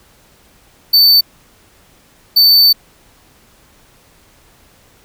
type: tone bursts at uneven times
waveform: square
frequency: 4542 Hz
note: C#8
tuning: 41 cents sharp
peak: -6 dBFS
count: 2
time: 0.93-1.21 / 2.36-2.73 s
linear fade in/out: 10 ms
effects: pink hiss -49 dBFS RMS until 5.04 s